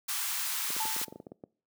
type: high-pass noise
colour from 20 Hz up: white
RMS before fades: -33 dBFS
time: 0.08-1.05 s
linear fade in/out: 10 ms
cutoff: 830 Hz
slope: 48 dB/octave
type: clicks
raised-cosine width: 2 ms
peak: -28 dBFS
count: 12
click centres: 0.704 / 0.765 / 0.854 / 0.964 / 1.015 / 1.082 / 1.125 / 1.159 / 1.201 / 1.268 / 1.319 / 1.438 s
type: tone with exponential decay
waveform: sine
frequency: 880 Hz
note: A5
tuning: in tune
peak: -30 dBFS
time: 0.8-1.23 s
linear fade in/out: 2 ms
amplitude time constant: 92 ms
effects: noise-tail reverb RT60 0.4 s tail -22 dB re dry + high-pass 200 Hz 12 dB/octave